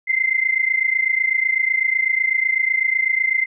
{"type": "tone pair together", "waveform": "sine", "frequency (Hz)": [2065, 2093], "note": ["C7", "C7"], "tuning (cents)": [-23, 0], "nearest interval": "unison", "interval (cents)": 23, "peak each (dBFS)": -19, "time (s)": [0.07, 3.46], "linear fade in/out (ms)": 20, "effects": []}